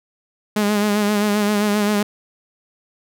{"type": "tone with vibrato", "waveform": "sawtooth", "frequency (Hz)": 207.7, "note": "G#3", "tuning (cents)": 0, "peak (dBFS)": -12, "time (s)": [0.56, 2.03], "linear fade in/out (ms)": 5, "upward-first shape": "sine", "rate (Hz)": 7.6, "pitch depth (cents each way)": 39, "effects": []}